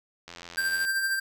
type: click train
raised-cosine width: 0.2 ms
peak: -24 dBFS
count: 50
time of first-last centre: 0.28-0.85 s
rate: 86 Hz
type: tone with tremolo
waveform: square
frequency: 1577 Hz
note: G6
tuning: 10 cents sharp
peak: -24 dBFS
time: 0.57-1.2 s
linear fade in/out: 10 ms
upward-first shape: sine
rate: 13 Hz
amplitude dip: 40%
effects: none